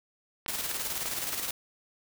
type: clicks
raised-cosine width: 0.3 ms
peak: -21 dBFS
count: 4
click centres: 0.462 / 0.714 / 1.057 / 1.331 s
type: noise with tremolo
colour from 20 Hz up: white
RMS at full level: -32 dBFS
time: 0.48-1.51 s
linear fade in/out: 2 ms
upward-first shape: square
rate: 19 Hz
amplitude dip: 40%
effects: none